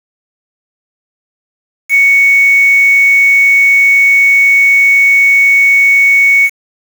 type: tone with quantisation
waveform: sine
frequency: 2223 Hz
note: C#7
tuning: 4 cents sharp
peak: -4 dBFS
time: 1.89-6.5 s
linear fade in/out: 50 ms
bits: 4
effects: none